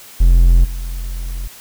triangle tone with level steps, 43.04 Hz, F1, 25 cents flat, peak -4 / -19 dBFS, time 0.2-1.48 s, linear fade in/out 10 ms, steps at 0.64 s, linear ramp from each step 10 ms, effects white hiss -39 dBFS RMS until 1.6 s

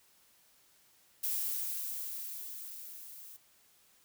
violet noise with level ramp, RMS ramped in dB -33 to -51 dBFS, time 1.23-3.37 s, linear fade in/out 10 ms, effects white hiss -66 dBFS RMS until 4.04 s

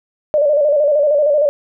sine tone with vibrato, 587.3 Hz, D5, in tune, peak -10 dBFS, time 0.34-1.49 s, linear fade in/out 0 ms, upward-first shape square, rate 13 Hz, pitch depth 59 cents each way, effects none

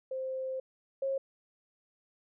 sine tone pair in turn, 523.3 / 540.8 Hz, C5 / C#5, 0 / -43 cents, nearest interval minor second, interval 57 cents, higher second, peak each -33 / -29 dBFS, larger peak second, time 0.11-0.6 / 1.02-1.18 s, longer first, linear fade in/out 5 ms, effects none

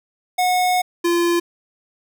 square tone pair in turn, 729 / 344 Hz, F#5 / F4, -26 / -26 cents, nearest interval octave + minor second, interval 1300 cents, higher first, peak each -16 dBFS, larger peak neither, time 0.38-0.82 / 1.04-1.4 s, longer first, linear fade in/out 10 ms, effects none

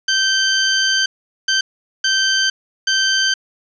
15% pulse tone bursts at uneven times, 1554 Hz, G6, 16 cents flat, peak -7 dBFS, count 4, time 0.08-1.06 / 1.48-1.61 / 2.04-2.5 / 2.87-3.34 s, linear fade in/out 5 ms, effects resampled to 16000 Hz + 7-bit

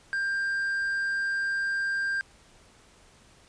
triangle tone, 1590 Hz, G6, 24 cents sharp, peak -24 dBFS, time 0.13-2.21 s, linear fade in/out 0 ms, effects pink hiss -57 dBFS RMS until 3.48 s + resampled to 22050 Hz

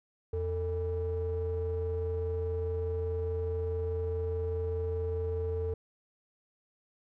triangle ring-modulated tone, 180.8 Hz, F#3, 40 cents flat, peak -24 dBFS, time 0.33-5.74 s, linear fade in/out 5 ms, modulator 265 Hz, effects tanh soft clip ceiling -23 dBFS

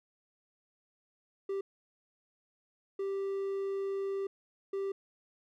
triangle tone bursts at uneven times, 392 Hz, G4, in tune, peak -30 dBFS, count 3, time 1.49-1.61 / 2.99-4.27 / 4.73-4.92 s, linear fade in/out 5 ms, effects none

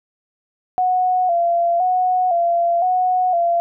sine tone with vibrato, 710 Hz, F5, 28 cents sharp, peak -14 dBFS, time 0.78-3.6 s, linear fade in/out 0 ms, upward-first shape square, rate 0.98 Hz, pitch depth 59 cents each way, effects none

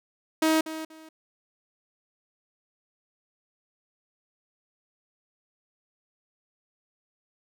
sawtooth tone with echo, 317 Hz, D#4, 32 cents sharp, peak -16 dBFS, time 0.42-0.61 s, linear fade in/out 5 ms, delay 240 ms, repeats 2, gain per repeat -13 dB, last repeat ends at 1.09 s, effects none

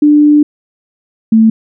sine tone pair in turn, 296.6 / 222.2 Hz, D4 / A3, +17 / +17 cents, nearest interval perfect fourth, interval 500 cents, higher first, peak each -3 dBFS, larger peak neither, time 0.02-0.43 / 1.32-1.5 s, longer first, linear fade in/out 5 ms, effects none

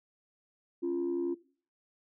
sine tone pair together, 274.6 / 346 Hz, C#4 / F4, -16 / -16 cents, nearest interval major third, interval 400 cents, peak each -34 / -29 dBFS, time 0.82-1.35 s, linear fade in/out 20 ms, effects noise-tail reverb RT60 0.4 s tail -17 dB re dry + tanh soft clip ceiling -25 dBFS

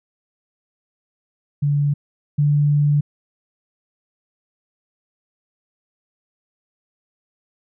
sine tone pair in turn, 144.3 / 146.23 Hz, D3 / D3, -30 / -7 cents, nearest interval unison, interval 23 cents, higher second, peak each -15 / -13 dBFS, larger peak second, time 1.62-1.94 / 2.38-3.01 s, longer second, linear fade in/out 10 ms, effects none

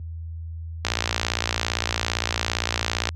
click train, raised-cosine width 0.2 ms, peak -4 dBFS, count 130, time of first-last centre 0.85-3.09 s, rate 57.6 Hz, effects added 82 Hz sine -28 dBFS peak until 3.15 s + high-pass 80 Hz 12 dB/octave

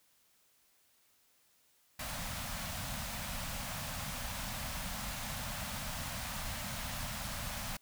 pink band-stop noise, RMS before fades -40 dBFS, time 1.99-7.77 s, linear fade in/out 5 ms, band 250 to 570 Hz, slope 48 dB/octave, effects white hiss -70 dBFS RMS until 7.81 s

